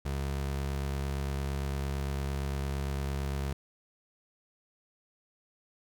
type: tone pair together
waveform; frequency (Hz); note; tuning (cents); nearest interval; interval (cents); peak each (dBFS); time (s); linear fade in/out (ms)
square; 68.8 / 137.6; C#2 / C#3; -12 / -12; octave; 1200; -33 / -37; 0.05-3.53; 5
effects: none